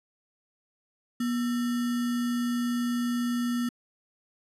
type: tone with sample-and-hold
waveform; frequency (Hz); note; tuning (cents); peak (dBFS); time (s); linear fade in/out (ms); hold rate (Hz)
sine; 241.1; B3; -41; -25; 1.2-3.69; 5; 1575
effects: resampled to 32000 Hz